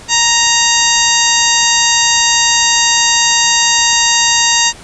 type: harmonic tone with a mistuned harmonic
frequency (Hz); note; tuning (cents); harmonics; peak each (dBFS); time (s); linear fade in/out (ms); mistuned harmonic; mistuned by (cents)
932.3; A#5; 0; 1 / 2 / 3 / 4 / 5 / 6 / 7 / 8; -17 / -17 / -17 / -17 / -17 / -17 / -17 / -17; 0.08-4.73; 50; 6; +89
effects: pink hiss -35 dBFS RMS until 4.83 s + resampled to 22050 Hz